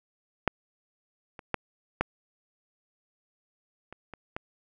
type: clicks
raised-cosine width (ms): 0.5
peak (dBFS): -7 / -27 / -11 / -9 / -28 / -26 / -18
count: 7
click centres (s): 0.477 / 1.392 / 1.543 / 2.01 / 3.926 / 4.137 / 4.365
effects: none